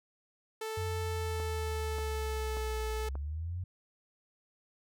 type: tone with pitch glide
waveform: sawtooth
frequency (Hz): 440 to 434.7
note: A4 to A4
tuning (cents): 0 to -21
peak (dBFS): -32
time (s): 0.61-3.09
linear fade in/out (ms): 5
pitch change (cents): -21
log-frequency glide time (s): 1.2-2.68
type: linear two-way sweep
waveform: sine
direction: down then up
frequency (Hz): 92.5 to 58.27 to 92.5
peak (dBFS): -34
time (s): 0.77-3.64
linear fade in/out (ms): 5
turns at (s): 2.94
type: click train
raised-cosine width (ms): 1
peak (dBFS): -30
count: 4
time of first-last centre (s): 1.4-3.154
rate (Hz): 1.71
effects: none